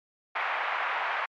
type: band-pass noise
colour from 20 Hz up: pink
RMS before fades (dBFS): -30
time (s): 0.35-1.26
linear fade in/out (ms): 10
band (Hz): 770 to 2300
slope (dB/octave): 24
effects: MP3 96 kbps